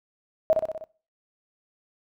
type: tone with echo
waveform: sine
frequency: 636 Hz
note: D#5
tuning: 38 cents sharp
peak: -15 dBFS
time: 0.5-0.53 s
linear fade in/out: 0 ms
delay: 62 ms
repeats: 5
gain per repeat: -4 dB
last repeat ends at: 0.84 s
effects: noise-tail reverb RT60 0.4 s tail -21 dB re dry